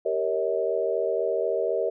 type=chord; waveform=sine; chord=Eb dominant seventh; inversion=first; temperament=equal with one note detuned; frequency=392 / 466.2 / 554.4 / 638.3 Hz; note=G4 / Bb4 / Db5 / Eb5; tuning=0 / 0 / 0 / +44 cents; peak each=-29 / -27 / -30 / -28 dBFS; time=0.05-1.9 s; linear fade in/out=10 ms; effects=none